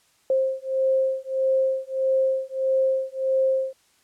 sine beating tone pair, 528 / 529.6 Hz, C5 / C5, +16 / +21 cents, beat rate 1.6 Hz, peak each -23 dBFS, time 0.3-3.73 s, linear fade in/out 2 ms, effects white hiss -62 dBFS RMS until 4.03 s + low-pass 10000 Hz 12 dB/octave

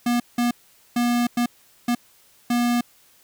square tone bursts at uneven times, 240.4 Hz, B3, 46 cents flat, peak -19 dBFS, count 6, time 0.06-0.2 / 0.38-0.51 / 0.96-1.27 / 1.37-1.46 / 1.88-1.95 / 2.5-2.81 s, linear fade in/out 5 ms, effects white hiss -56 dBFS RMS until 3.23 s

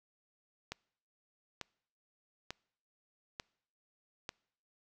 click train, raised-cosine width 0.2 ms, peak -22 dBFS, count 5, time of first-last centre 0.72-4.291 s, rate 1.12 Hz, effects noise-tail reverb RT60 0.7 s tail -26 dB re dry

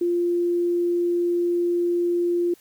sine tone, 348 Hz, F4, 6 cents flat, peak -19 dBFS, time 0.01-2.54 s, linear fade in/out 5 ms, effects white hiss -56 dBFS RMS until 2.6 s

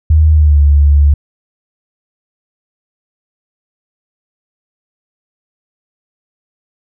sine tone with pitch glide, 77.78 to 72.15 Hz, D#2 to D2, 0 to -30 cents, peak -4 dBFS, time 0.1-1.14 s, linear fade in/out 5 ms, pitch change -130 cents, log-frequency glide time 0.32-0.6 s, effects none

